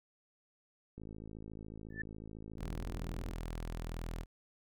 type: click train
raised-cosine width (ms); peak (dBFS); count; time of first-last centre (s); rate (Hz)
3; -35; 127; 0.98-3.313; 54
type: tone with exponential growth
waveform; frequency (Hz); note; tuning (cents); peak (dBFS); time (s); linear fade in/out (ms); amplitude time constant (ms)
sine; 1760; A6; 0; -33; 1.9-2.02; 5; 26
type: tone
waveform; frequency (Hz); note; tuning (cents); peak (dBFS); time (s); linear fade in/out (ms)
sawtooth; 41.16; E1; -2; -35; 2.57-4.26; 50
effects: none